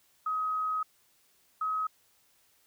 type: tone pair in turn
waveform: sine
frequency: 1265 / 1272.1 Hz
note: D#6 / D#6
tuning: +28 / +38 cents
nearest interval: unison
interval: 10 cents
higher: second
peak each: -28 dBFS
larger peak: neither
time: 0.26-0.83 / 1.61-1.87 s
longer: first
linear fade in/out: 5 ms
effects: white hiss -67 dBFS RMS until 2.66 s